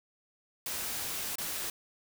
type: noise with dropouts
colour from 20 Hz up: white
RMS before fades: -36 dBFS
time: 0.66-1.7 s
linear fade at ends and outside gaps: 2 ms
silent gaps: 1.356-1.383 s
effects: none